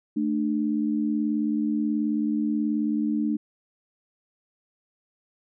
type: tone pair together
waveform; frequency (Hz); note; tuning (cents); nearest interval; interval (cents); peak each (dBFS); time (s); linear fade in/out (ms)
sine; 220 / 298.6; A3 / D4; 0 / +29; perfect fourth; 529; -25; 0.16-3.37; 10
effects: none